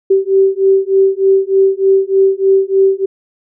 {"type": "beating tone pair", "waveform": "sine", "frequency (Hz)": [385.4, 388.7], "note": ["G4", "G4"], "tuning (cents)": [-29, -15], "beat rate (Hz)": 3.3, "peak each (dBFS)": -11, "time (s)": [0.1, 3.06], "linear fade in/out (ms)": 10, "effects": []}